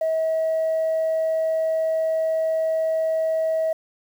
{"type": "tone", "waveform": "sine", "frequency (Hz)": 642, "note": "E5", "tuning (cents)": -46, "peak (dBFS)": -18, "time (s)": [0.01, 3.73], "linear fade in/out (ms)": 5, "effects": ["tanh soft clip ceiling -16 dBFS", "8-bit"]}